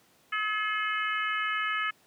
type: harmonic tone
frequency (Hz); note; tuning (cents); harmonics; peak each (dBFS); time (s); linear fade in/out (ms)
427.3; G#4; +49; 3 / 4 / 5 / 6 / 7; -31 / -32 / -34 / -39 / -38; 0.32-1.91; 10
effects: pink hiss -63 dBFS RMS until 2.06 s + high-pass 150 Hz 12 dB/octave